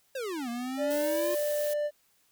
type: exponential two-way sweep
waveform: square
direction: down then up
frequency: 554.4 to 233.1 to 355.1 Hz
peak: -33 dBFS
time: 0.15-1.35 s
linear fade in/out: 5 ms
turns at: 0.49 s
type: tone with pitch glide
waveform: triangle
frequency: 587.3 to 591.4 Hz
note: D5 to D5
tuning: 0 to +12 cents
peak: -25 dBFS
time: 0.77-1.91 s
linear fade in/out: 50 ms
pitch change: +12 cents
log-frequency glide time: 0.96-1.56 s
type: noise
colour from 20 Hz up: blue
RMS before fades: -39 dBFS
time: 0.9-1.74 s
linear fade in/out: 10 ms
effects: white hiss -68 dBFS RMS until 2.31 s